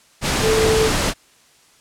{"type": "tone in noise", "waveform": "sine", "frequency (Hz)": 440, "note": "A4", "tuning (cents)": 0, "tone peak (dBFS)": -15, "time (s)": [0.41, 0.91], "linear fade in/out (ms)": 50, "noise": "pink", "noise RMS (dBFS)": -19, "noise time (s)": [0.21, 1.14], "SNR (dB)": 1, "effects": ["white hiss -53 dBFS RMS until 1.8 s", "low-pass 9000 Hz 12 dB/octave"]}